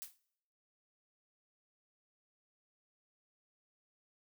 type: noise with exponential decay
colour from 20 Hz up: blue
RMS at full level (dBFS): -42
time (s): 0.02-0.18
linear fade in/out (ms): 0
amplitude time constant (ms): 34
effects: noise-tail reverb RT60 0.7 s tail -20 dB re dry

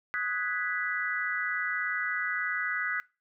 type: chord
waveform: sine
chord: G# minor seventh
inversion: second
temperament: equal with one note detuned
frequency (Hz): 1256.8 / 1480 / 1661.2 / 1975.5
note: D#6 / F#6 / G#6 / B6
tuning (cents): +17 / 0 / 0 / 0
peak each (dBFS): -37 / -33 / -35 / -33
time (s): 0.14-3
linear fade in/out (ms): 0
effects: noise-tail reverb RT60 0.3 s tail -22 dB re dry

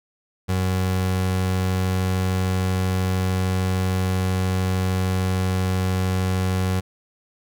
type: tone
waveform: 30% pulse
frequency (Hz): 93.1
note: F#2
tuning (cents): +11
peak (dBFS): -17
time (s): 0.48-6.81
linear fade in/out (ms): 20
effects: none

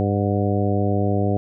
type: harmonic tone with a mistuned harmonic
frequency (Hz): 100.5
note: G2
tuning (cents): +44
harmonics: 1 / 2 / 3 / 4 / 5 / 6 / 7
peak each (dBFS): -21 / -24 / -26 / -27 / -28 / -29 / -29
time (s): 0-1.37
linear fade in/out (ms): 0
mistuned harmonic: 7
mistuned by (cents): +63
effects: none

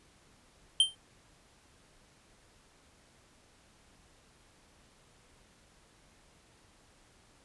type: tone with exponential decay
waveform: square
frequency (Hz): 3136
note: G7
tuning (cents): 0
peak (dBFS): -18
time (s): 0.8-0.95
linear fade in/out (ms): 2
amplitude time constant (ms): 31
effects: pink hiss -63 dBFS RMS until 7.44 s + resampled to 24000 Hz

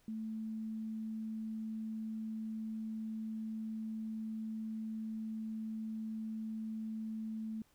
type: tone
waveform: sine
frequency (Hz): 220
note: A3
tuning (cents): 0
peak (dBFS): -38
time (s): 0.08-7.62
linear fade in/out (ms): 2
effects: pink hiss -71 dBFS RMS until 7.74 s

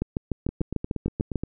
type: two click trains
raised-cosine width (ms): 3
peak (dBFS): -16 / -12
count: 9 / 10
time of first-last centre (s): 0.49-1.436 / 0.02-1.357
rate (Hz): 8.46 / 6.73
effects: none

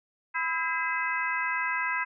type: tone cluster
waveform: sine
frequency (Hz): 1000 / 1305 / 1615 / 2037 / 2571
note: B5 / E6 / G#6 / C7 / E7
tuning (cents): +21 / -18 / -49 / -47 / -44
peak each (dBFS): -32 / -36 / -31 / -32 / -36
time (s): 0.34-2.05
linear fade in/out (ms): 20
effects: none

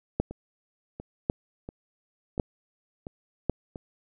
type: two click trains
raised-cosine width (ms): 2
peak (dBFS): -24 / -10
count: 6 / 4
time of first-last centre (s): 0.31-3.758 / 0.2-3.497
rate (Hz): 1.45 / 0.91
effects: none

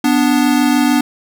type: tone pair together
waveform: square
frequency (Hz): 246.6 / 293.3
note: B3 / D4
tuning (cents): -2 / -2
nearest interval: minor third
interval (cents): 300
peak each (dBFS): -14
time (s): 0.04-1.01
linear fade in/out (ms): 5
effects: none

